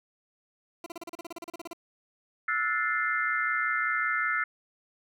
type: tone bursts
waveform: 20% pulse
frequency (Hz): 339.3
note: F4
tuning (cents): -50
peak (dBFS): -32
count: 16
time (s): 0.84-1.732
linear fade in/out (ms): 2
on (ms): 22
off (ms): 36
type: chord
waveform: sine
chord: F# half-diminished seventh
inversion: third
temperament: equal with one note detuned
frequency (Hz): 1318.5 / 1443.7 / 1760 / 2093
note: E6 / F#6 / A6 / C7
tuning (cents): 0 / -43 / 0 / 0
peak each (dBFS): -31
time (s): 2.48-4.44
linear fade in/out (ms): 5
effects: none